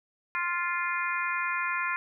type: harmonic tone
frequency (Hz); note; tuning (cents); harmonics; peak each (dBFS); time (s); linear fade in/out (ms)
349.2; F4; 0; 3 / 4 / 5 / 6 / 7; -32 / -33 / -34 / -35 / -35; 0.35-1.96; 0
effects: none